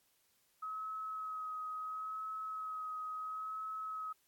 sine tone with vibrato, 1275 Hz, D#6, 42 cents sharp, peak -39 dBFS, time 0.62-4.13 s, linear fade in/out 10 ms, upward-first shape sine, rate 0.73 Hz, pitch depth 19 cents each way, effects white hiss -74 dBFS RMS until 4.27 s + AAC 64 kbps

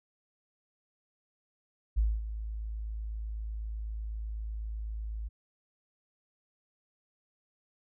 sine tone with ADSR envelope, 54 Hz, A1, 32 cents flat, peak -22 dBFS, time 1.96-5.29 s, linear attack 22 ms, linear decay 230 ms, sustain -12 dB, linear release 19 ms, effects none

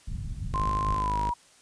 pink low-pass noise, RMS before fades -34 dBFS, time 0.07-0.99 s, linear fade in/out 10 ms, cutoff 160 Hz, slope 24 dB/octave
sawtooth tone, 51.91 Hz, G#1, in tune, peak -26 dBFS, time 0.53-1.31 s, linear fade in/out 5 ms
sine tone with pitch glide, 1046.5 to 959.6 Hz, C6 to A#5, 0 to +50 cents, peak -26 dBFS, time 0.54-1.34 s, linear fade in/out 10 ms, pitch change -150 cents, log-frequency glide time 0.93-1.2 s
effects white hiss -57 dBFS RMS until 1.61 s + resampled to 22050 Hz

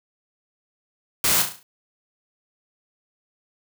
white noise with echo, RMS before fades -20 dBFS, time 1.24-1.42 s, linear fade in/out 2 ms, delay 35 ms, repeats 6, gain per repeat -6 dB, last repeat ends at 1.63 s, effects none

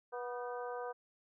harmonic tone with a mistuned harmonic, 244.4 Hz, B3, 18 cents flat, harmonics 2 / 3 / 4 / 5 / 6, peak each -41 / -45 / -47 / -49 / -51 dBFS, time 0.12-0.93 s, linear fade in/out 20 ms, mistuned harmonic 6, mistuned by +74 cents, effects none

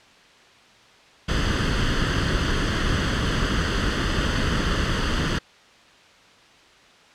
pink noise with comb filter, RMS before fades -22 dBFS, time 1.28-5.39 s, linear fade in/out 10 ms, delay 0.64 ms, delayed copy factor +0.65, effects white hiss -51 dBFS RMS until 7.14 s + low-pass 4000 Hz 12 dB/octave

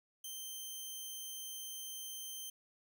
10% pulse tone, 3122 Hz, G7, 8 cents flat, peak -35 dBFS, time 0.24-2.5 s, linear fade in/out 5 ms, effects none

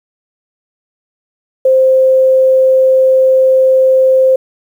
sine tone, 523.3 Hz, C5, in tune, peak -5 dBFS, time 1.65-4.36 s, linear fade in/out 5 ms, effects 7-bit

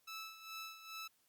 15% pulse tone with tremolo, 1311 Hz, E6, 10 cents flat, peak -38 dBFS, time 0.07-1.08 s, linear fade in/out 10 ms, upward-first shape sine, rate 2.4 Hz, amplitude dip 70%, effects white hiss -75 dBFS RMS until 1.28 s + Opus 48 kbps

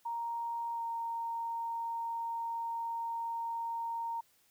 sine tone with pitch glide, 932.3 to 924.3 Hz, A#5 to A#5, 0 to -15 cents, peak -34 dBFS, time 0.05-4.21 s, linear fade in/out 10 ms, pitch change -15 cents, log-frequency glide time 0.74-0.81 s, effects white hiss -69 dBFS RMS until 4.5 s

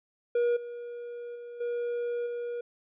triangle tone with level steps, 478.3 Hz, A#4, 44 cents sharp, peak -21 / -35 / -38 / -27 / -30 dBFS, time 0.35-2.61 s, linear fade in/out 5 ms, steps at 0.56 / 1.35 / 1.6 / 2.26 s, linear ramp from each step 10 ms, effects resampled to 8000 Hz

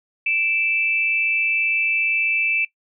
sine tone pair together, 2342 / 2637 Hz, D7 / E7, -5 / 0 cents, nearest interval major second, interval 205 cents, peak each -22 / -20 dBFS, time 0.26-2.65 s, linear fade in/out 5 ms, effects noise-tail reverb RT60 0.1 s tail -19 dB re dry

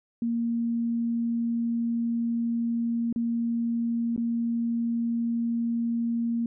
sine tone with dropouts, 233.1 Hz, A#3, in tune, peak -24 dBFS, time 0.22-6.46 s, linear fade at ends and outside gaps 2 ms, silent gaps 3.127-3.16 / 4.163-4.177 s, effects none

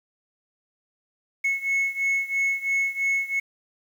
sine beating tone pair, 2192 / 2195 Hz, C#7 / C#7, -20 / -18 cents, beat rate 3 Hz, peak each -22 / -24 dBFS, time 1.44-3.4 s, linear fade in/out 10 ms, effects tanh soft clip ceiling -19 dBFS + 8-bit

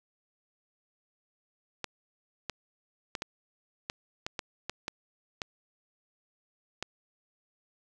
clicks, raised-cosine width 0.2 ms, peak -16 dBFS, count 11, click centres 1.843 / 2.497 / 3.152 / 3.221 / 3.899 / 4.265 / 4.392 / 4.696 / 4.881 / 5.418 / 6.826 s, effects none

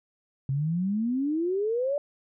sine exponential sweep, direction up, 131.6 to 592 Hz, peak -24 dBFS, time 0.49-1.98 s, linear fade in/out 2 ms, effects none

